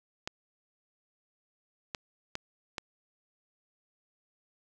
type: clicks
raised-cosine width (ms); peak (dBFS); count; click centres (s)
0.2; -17; 4; 0.275 / 1.948 / 2.354 / 2.782
effects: none